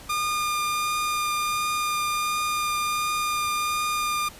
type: tone with vibrato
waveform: sawtooth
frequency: 1210 Hz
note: D#6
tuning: 49 cents flat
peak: -20 dBFS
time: 0.09-4.29 s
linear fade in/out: 10 ms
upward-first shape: triangle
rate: 1.4 Hz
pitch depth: 10 cents each way
effects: pink hiss -45 dBFS RMS until 4.39 s + resampled to 32000 Hz